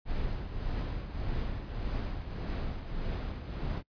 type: noise with tremolo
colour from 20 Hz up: brown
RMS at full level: -32 dBFS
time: 0.05-3.83 s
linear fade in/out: 50 ms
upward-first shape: triangle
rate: 1.7 Hz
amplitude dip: 60%
effects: noise-tail reverb RT60 0.1 s tail -25 dB re dry + resampled to 11025 Hz

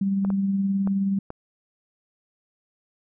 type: tone with tremolo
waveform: sine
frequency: 196 Hz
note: G3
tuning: in tune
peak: -19 dBFS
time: 0.01-1.19 s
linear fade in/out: 5 ms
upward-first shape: sine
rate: 19 Hz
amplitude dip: 30%
type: clicks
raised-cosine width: 1 ms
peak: -20 dBFS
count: 4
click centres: 0.249 / 0.303 / 0.874 / 1.304 s
effects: none

